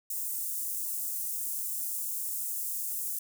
white high-pass noise, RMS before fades -34 dBFS, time 0.1-3.19 s, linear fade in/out 5 ms, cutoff 7700 Hz, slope 24 dB/octave, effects none

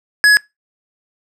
square tone, 1684 Hz, G#6, 24 cents sharp, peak -7 dBFS, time 0.24-0.37 s, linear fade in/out 0 ms, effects noise-tail reverb RT60 0.2 s tail -23 dB re dry + low-pass 9000 Hz 12 dB/octave

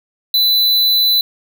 square tone, 3997 Hz, B7, 20 cents sharp, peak -11 dBFS, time 0.34-1.21 s, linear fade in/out 2 ms, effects none

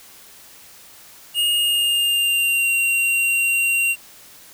square tone with pitch glide, 2853 to 2756 Hz, F7 to F7, +36 to -24 cents, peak -17 dBFS, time 1.34-3.96 s, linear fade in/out 50 ms, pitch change -60 cents, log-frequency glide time 1.58-2.71 s, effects white hiss -45 dBFS RMS until 4.53 s

